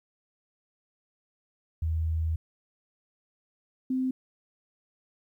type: tone pair in turn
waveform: sine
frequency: 80.5 / 258.8 Hz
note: E2 / C4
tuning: -41 / -19 cents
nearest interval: octave + minor sixth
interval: 2022 cents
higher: second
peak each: -25 dBFS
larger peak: neither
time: 1.82-2.36 / 3.9-4.11 s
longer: first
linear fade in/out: 5 ms
effects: 11-bit

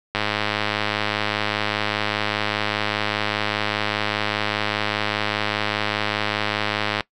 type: click train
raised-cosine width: 0.3 ms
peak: -5 dBFS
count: 721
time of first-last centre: 0.15-7.007 s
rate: 105 Hz
effects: noise-tail reverb RT60 0.1 s tail -20 dB re dry

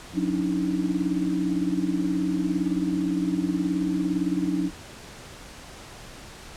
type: tone cluster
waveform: sine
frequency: 180.1 / 279.8 / 297.9 / 317.2 Hz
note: F#3 / C#4 / D4 / D#4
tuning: -46 / +16 / +25 / +33 cents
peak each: -28 dBFS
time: 0.13-4.71 s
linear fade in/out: 50 ms
effects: pink hiss -43 dBFS RMS until 6.56 s + low-pass 9000 Hz 12 dB/octave

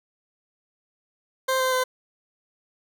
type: tone with pitch steps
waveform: 20% pulse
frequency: 523.3 / 517.3 / 511.3 Hz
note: C5 / C5 / C5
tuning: 0 / -20 / -40 cents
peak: -16 dBFS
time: 1.48-1.84 s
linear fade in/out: 10 ms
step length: 120 ms
effects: none

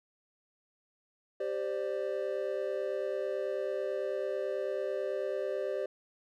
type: chord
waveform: triangle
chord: G suspended fourth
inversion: none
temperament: equal with one note detuned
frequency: 392 / 523.3 / 592.4 Hz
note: G4 / C5 / D5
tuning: 0 / 0 / +15 cents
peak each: -34 dBFS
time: 1.4-5.86 s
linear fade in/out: 5 ms
effects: none

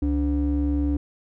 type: ring-modulated tone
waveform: triangle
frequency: 110 Hz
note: A2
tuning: in tune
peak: -15 dBFS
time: 0.02-0.97 s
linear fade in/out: 5 ms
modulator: 180 Hz
effects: none

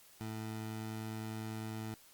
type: tone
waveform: 20% pulse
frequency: 110 Hz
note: A2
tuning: in tune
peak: -35 dBFS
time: 0.21-1.94 s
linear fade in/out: 0 ms
effects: white hiss -61 dBFS RMS until 2.13 s + Opus 48 kbps

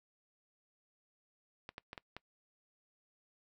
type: clicks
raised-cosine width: 0.3 ms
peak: -28 dBFS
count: 5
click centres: 1.691 / 1.781 / 1.931 / 1.978 / 2.166 s
effects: noise-tail reverb RT60 0.1 s tail -23 dB re dry

